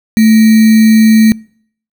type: tone with sample-and-hold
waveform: sine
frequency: 220 Hz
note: A3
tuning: in tune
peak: -3 dBFS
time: 0.17-1.32 s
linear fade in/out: 0 ms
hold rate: 2100 Hz
effects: noise-tail reverb RT60 0.6 s tail -26 dB re dry